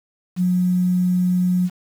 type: tone with quantisation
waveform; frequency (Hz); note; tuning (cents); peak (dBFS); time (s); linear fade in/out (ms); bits
sine; 180.7; F#3; -41; -15; 0.36-1.7; 50; 7
effects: none